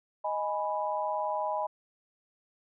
sine chord, G# minor, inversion second, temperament equal, 622.3 / 830.6 / 987.8 Hz, D#5 / G#5 / B5, 0 / 0 / 0 cents, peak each -33 dBFS, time 0.24-1.67 s, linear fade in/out 10 ms, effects none

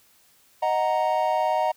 triangle chord, D# minor, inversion none, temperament equal, 622.3 / 740 / 932.3 Hz, D#5 / F#5 / A#5, 0 / 0 / 0 cents, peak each -23 dBFS, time 0.62-1.72 s, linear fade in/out 10 ms, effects white hiss -59 dBFS RMS until 1.76 s

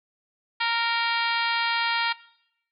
harmonic tone with a mistuned harmonic, 464.3 Hz, A#4, 7 cents flat, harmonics 2 / 3 / 4 / 5 / 6 / 7 / 8 / 9 / 10, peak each -28 / -30 / -30 / -30 / -33 / -32 / -35 / -34 / -39 dBFS, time 0.6-2.13 s, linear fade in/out 10 ms, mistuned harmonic 10, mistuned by +47 cents, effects noise-tail reverb RT60 0.8 s tail -20 dB re dry

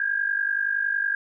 sine tone pair together, 1600 / 1650.7 Hz, G6 / G#6, +35 / -11 cents, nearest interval minor second, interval 54 cents, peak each -24 / -26 dBFS, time 0-1.15 s, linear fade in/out 2 ms, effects none

